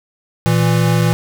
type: tone pair together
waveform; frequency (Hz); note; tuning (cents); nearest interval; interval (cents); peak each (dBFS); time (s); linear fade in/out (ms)
square; 117.08 / 164.81; A#2 / E3; +8 / 0; tritone; 592; -15; 0.46-1.13; 0
effects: none